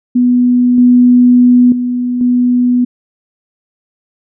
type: tone with level steps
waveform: sine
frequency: 246.5 Hz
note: B3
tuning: 3 cents flat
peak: -6 / -3 / -12 / -7 dBFS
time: 0.15-2.85 s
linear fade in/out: 10 ms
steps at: 0.78 / 1.72 / 2.21 s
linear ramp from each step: 2 ms
effects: none